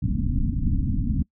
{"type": "low-pass noise", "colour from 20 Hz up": "pink", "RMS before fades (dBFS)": -23, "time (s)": [0.02, 1.23], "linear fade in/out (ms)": 10, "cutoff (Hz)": 280, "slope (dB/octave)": 96, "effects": ["noise-tail reverb RT60 0.1 s tail -24 dB re dry"]}